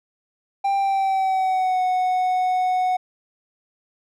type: tone with pitch glide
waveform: triangle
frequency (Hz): 790 to 737.1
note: G5 to F#5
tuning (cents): +13 to -7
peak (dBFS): -16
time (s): 0.64-2.97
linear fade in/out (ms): 10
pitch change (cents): -120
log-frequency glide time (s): 0.75-1.82
effects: none